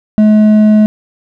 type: tone with hard clipping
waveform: sine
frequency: 213.4 Hz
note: G#3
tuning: 47 cents sharp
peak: -5 dBFS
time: 0.18-0.86 s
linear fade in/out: 0 ms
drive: 5 dB
effects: none